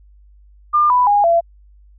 sine tone with pitch steps, 1200 / 991.7 / 819.6 / 677.4 Hz, D6 / B5 / G#5 / E5, +37 / +7 / -23 / +47 cents, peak -10 dBFS, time 0.73-1.41 s, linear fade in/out 20 ms, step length 170 ms, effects added 50 Hz sine -44 dBFS peak until 1.98 s

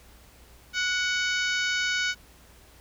harmonic tone with a mistuned harmonic, 747 Hz, F#5, 16 cents sharp, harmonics 2 / 3 / 4 / 5 / 6 / 7 / 8 / 9, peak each -27 / -31 / -33 / -35 / -37 / -38 / -39 / -40 dBFS, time 0.73-2.15 s, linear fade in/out 50 ms, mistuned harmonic 2, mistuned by -29 cents, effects added 60 Hz sine -55 dBFS peak until 2.8 s + pink hiss -55 dBFS RMS until 2.8 s

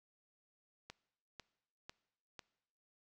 click train, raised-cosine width 0.2 ms, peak -30 dBFS, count 4, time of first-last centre 0.9-2.393 s, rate 2.01 Hz, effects noise-tail reverb RT60 0.9 s tail -22 dB re dry

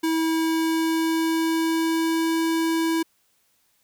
square tone with pitch glide, 323.5 to 327.1 Hz, E4 to E4, -32 to -13 cents, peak -21 dBFS, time 0.03-3.03 s, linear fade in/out 10 ms, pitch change +19 cents, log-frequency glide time 0.24-2.39 s, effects white hiss -66 dBFS RMS until 3.83 s

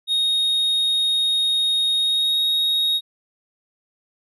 triangle tone with pitch glide, 3729 to 3757 Hz, A#7 to A#7, 0 to +13 cents, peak -16 dBFS, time 0.07-3.01 s, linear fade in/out 50 ms, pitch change +13 cents, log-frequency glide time 1.96-2.39 s, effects none

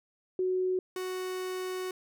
sine / 45% pulse tone pair in turn, 370 / 370 Hz, F#4 / F#4, 0 / 0 cents, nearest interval unison, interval 0 cents, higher neither, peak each -26 / -33 dBFS, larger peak first, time 0.39-0.79 / 0.96-1.91 s, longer second, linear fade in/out 2 ms, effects none

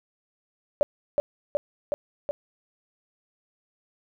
sine tone with echo, 580 Hz, D5, 22 cents flat, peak -16 dBFS, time 0.81-0.83 s, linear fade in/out 0 ms, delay 370 ms, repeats 4, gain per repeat -2 dB, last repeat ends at 2.31 s, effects none

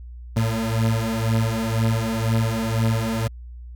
30% pulse beating tone pair, 111.8 / 113.8 Hz, A2 / A#2, +28 / -41 cents, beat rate 2 Hz, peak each -20 dBFS, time 0.36-3.28 s, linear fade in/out 10 ms, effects added 60 Hz sine -35 dBFS peak until 3.75 s

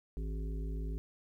harmonic tone with a mistuned harmonic, 53.4 Hz, G#1, 49 cents sharp, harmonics 1 / 3 / 5 / 7 / 8, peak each -35 / -45 / -49 / -52 / -53 dBFS, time 0.17-0.98 s, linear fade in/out 0 ms, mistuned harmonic 8, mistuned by -50 cents, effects 12-bit

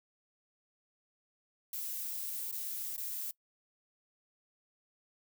violet noise with dropouts, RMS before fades -39 dBFS, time 1.73-3.31 s, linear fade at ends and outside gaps 2 ms, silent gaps 2.514-2.525 / 2.964-2.978 s, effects noise-tail reverb RT60 0.1 s tail -22 dB re dry

